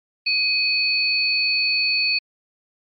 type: tone pair together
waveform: sine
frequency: 2514 / 4443 Hz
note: D#7 / C#8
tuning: +17 / +3 cents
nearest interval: minor seventh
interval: 986 cents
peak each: -20 dBFS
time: 0.26-2.19 s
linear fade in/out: 10 ms
effects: MP3 32 kbps